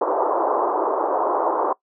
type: band-pass noise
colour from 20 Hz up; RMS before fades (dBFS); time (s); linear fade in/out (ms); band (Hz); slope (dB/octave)
white; -21; 0.01-1.73; 5; 330 to 1100; 48
effects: noise-tail reverb RT60 0.1 s tail -20 dB re dry